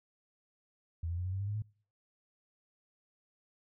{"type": "tone with pitch steps", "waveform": "sine", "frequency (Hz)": [83, 86.13, 89.37, 92.73, 96.23, 99.85, 103.61, 107.51], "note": ["E2", "F2", "F2", "F#2", "G2", "G2", "G#2", "A2"], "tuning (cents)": [12, -23, 40, 4, -32, 32, -4, -40], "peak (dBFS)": -33, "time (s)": [1.03, 1.622], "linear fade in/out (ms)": 5, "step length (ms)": 74, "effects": ["noise-tail reverb RT60 0.5 s tail -26 dB re dry"]}